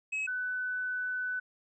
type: tone pair in turn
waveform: triangle / sine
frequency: 2564 / 1499.4 Hz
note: E7 / F#6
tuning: -49 / +23 cents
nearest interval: major sixth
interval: 928 cents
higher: first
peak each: -29 / -31 dBFS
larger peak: first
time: 0.12-0.27 / 0.27-1.4 s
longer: second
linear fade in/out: 10 ms
effects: resampled to 22050 Hz